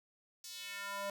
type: tone with high-pass filter sweep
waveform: square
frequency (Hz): 200.1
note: G3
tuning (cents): +36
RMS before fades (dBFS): -43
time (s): 0.44-1.1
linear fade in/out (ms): 2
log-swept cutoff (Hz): 5600 to 580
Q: 1.8
effects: none